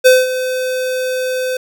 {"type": "tone with ADSR envelope", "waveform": "square", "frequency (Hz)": 511, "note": "C5", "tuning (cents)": -41, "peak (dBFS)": -4, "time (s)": [0.04, 1.57], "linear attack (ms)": 23, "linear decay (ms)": 200, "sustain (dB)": -13, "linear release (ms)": 4, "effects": []}